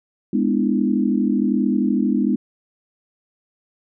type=chord; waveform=sine; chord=E dominant seventh; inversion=first; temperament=just; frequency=206 / 247.2 / 296.7 / 329.6 Hz; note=G#3 / B3 / D4 / E4; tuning=-14 / +2 / +18 / 0 cents; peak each=-20 / -20 / -23 / -25 dBFS; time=0.33-2.36 s; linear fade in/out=5 ms; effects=none